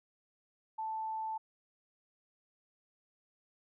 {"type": "tone", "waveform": "sine", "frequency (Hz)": 880, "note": "A5", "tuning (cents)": 0, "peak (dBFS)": -35, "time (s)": [0.78, 1.38], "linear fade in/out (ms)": 10, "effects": []}